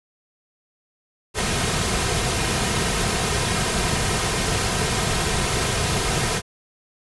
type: noise with comb filter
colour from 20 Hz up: pink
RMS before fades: -22 dBFS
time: 1.34-6.42 s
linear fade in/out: 50 ms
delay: 3.5 ms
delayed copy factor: -0.5
effects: resampled to 24000 Hz